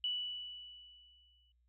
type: tone with exponential decay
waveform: sine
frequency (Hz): 2959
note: F#7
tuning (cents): -1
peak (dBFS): -32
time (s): 0.04-1.52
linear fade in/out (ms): 2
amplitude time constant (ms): 320
effects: added 60 Hz sine -70 dBFS peak until 1.68 s